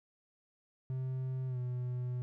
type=tone with pitch glide; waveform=triangle; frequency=130 to 124.34 Hz; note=C3 to B2; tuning=-11 to +12 cents; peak=-32 dBFS; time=0.9-2.22 s; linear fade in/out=0 ms; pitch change=-77 cents; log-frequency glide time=1.47-1.58 s; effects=none